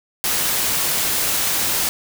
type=noise; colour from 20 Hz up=white; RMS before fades=-20 dBFS; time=0.24-1.89 s; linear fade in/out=0 ms; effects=none